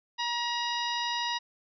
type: harmonic tone with a mistuned harmonic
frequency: 952 Hz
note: A#5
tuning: 36 cents sharp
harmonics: 1 / 2 / 3 / 4 / 5 / 6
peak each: -32 / -36 / -37 / -35 / -39 / -44 dBFS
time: 0.18-1.39 s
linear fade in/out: 20 ms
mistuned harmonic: 5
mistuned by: +63 cents
effects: none